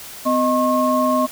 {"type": "tone cluster", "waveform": "sine", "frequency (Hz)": [254.1, 623, 1080], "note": ["B3", "D#5", "C#6"], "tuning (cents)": [49, 2, -45], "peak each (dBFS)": -19, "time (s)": [0.25, 1.27], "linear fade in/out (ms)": 20, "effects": ["white hiss -36 dBFS RMS until 1.31 s"]}